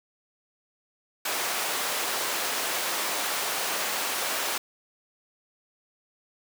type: high-pass noise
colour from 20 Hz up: pink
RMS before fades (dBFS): -29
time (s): 1.25-4.58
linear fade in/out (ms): 5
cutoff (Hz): 590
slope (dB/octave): 12
effects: none